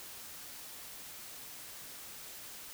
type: silence
effects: white hiss -48 dBFS RMS until 2.73 s